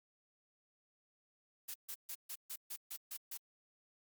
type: noise bursts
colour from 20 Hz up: blue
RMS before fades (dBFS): -44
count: 9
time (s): 1.68-3.376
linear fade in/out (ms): 10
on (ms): 64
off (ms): 140
effects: Opus 48 kbps